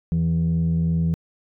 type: tone pair together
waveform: sine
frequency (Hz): 82.7 / 165.4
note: E2 / E3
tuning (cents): +6 / +6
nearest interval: octave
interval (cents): 1200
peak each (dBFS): -23 / -17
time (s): 0.12-1.14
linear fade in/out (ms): 0
effects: tanh soft clip ceiling -15 dBFS